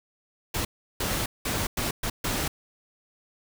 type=noise bursts at uneven times; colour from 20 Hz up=pink; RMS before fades=-28 dBFS; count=6; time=0.54-0.65 / 1-1.26 / 1.45-1.67 / 1.77-1.91 / 2.03-2.1 / 2.24-2.48 s; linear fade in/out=5 ms; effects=none